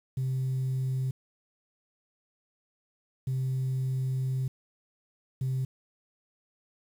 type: tone bursts at uneven times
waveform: sine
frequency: 130.81 Hz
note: C3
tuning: in tune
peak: -25 dBFS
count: 3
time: 0.17-1.11 / 3.27-4.48 / 5.41-5.65 s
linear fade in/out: 5 ms
effects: tanh soft clip ceiling -24 dBFS + 9-bit